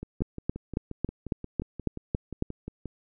two click trains, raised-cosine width 3 ms, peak -23 / -13 dBFS, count 17 / 9, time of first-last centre 0.03-2.857 / 0.22-2.424 s, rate 5.66 / 3.63 Hz, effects none

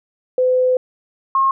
sine tone pair in turn, 508 / 1076.4 Hz, B4 / C6, +49 / +49 cents, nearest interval octave + minor second, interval 1300 cents, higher second, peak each -12 / -12 dBFS, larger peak neither, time 0.38-0.77 / 1.35-1.51 s, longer first, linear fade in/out 2 ms, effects none

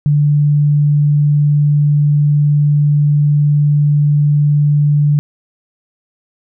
sine tone, 146.83 Hz, D3, in tune, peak -8 dBFS, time 0.06-5.19 s, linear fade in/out 0 ms, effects none

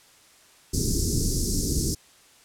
pink band-stop noise, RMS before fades -24 dBFS, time 0.73-1.95 s, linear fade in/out 10 ms, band 400 to 4900 Hz, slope 48 dB/octave, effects white hiss -55 dBFS RMS until 2.44 s + low-pass 10000 Hz 12 dB/octave

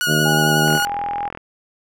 sawtooth tone with vibrato, 1451 Hz, F#6, 34 cents flat, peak -14 dBFS, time 0.01-0.85 s, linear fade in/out 0 ms, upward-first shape sine, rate 11 Hz, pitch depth 22 cents each way
harmonic tone, 76.7 Hz, D#2, 24 cents flat, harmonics 2 / 3 / 4 / 5 / 6 / 7 / 8 / 9, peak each -19 / -24 / -25 / -24 / -30 / -33 / -29 / -31 dBFS, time 0.06-0.8 s, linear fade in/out 50 ms
sine tone, 815 Hz, G#5, 33 cents flat, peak -21 dBFS, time 0.25-1.29 s, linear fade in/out 10 ms
click train, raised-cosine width 0.5 ms, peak -15 dBFS, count 30, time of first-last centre 0.68-1.374 s, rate 41.8 Hz
effects none

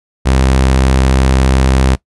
sawtooth tone, 65.6 Hz, C2, 5 cents sharp, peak -4 dBFS, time 0.25-1.96 s, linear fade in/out 20 ms, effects noise-tail reverb RT60 0.1 s tail -20 dB re dry + resampled to 24000 Hz

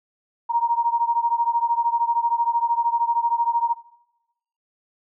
sine beating tone pair, 933 / 946 Hz, A#5 / A#5, +1 / +25 cents, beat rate 13 Hz, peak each -20 / -21 dBFS, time 0.49-3.74 s, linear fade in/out 20 ms, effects noise-tail reverb RT60 0.9 s tail -19 dB re dry

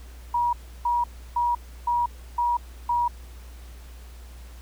sine tone bursts, 958 Hz, A#5, 47 cents sharp, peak -20 dBFS, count 6, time 0.34-3.08 s, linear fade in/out 5 ms, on 190 ms, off 320 ms, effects added 60 Hz sine -40 dBFS peak until 4.61 s + pink hiss -52 dBFS RMS until 4.61 s

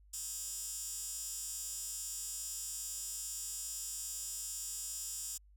15% pulse tone with high-pass filter, 317.6 Hz, D#4, 36 cents sharp, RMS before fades -42 dBFS, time 0.13-5.38 s, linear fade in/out 10 ms, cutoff 7400 Hz, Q 2.7, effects added 50 Hz sine -59 dBFS peak until 5.56 s

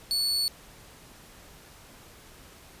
40% pulse tone, 4435 Hz, C#8, in tune, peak -23 dBFS, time 0.11-0.48 s, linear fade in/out 0 ms, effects pink hiss -51 dBFS RMS until 2.8 s + resampled to 32000 Hz

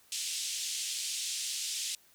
white band-pass noise, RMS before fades -36 dBFS, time 0.12-1.95 s, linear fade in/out 2 ms, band 2800 to 8500 Hz, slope 24 dB/octave, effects white hiss -63 dBFS RMS until 2.14 s

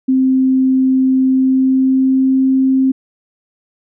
sine tone with pitch glide, 261.6 to 264.2 Hz, C4 to C4, 0 to +17 cents, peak -9 dBFS, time 0.08-2.92 s, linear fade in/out 10 ms, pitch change +17 cents, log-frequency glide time 1.25-2.43 s, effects none

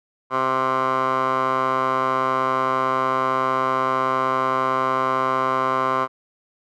15% pulse tone with band-pass filter, 130.81 Hz, C3, in tune, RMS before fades -21 dBFS, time 0.3-6.08 s, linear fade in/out 50 ms, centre 1000 Hz, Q 5.7, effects none

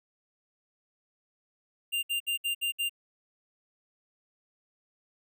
square tone bursts, 2793 Hz, F7, 1 cent flat, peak -28 dBFS, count 6, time 1.92-2.895 s, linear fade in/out 20 ms, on 110 ms, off 63 ms, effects none

